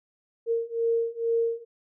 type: beating tone pair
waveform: sine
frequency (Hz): 460 / 462.2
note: A#4 / A#4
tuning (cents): -23 / -15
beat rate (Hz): 2.2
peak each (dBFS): -27 / -26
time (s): 0.46-1.65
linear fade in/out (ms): 50
effects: none